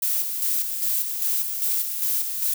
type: noise with tremolo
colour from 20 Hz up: violet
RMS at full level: -23 dBFS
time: 0.02-2.54 s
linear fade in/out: 5 ms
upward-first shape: square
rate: 2.5 Hz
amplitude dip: 45%
effects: none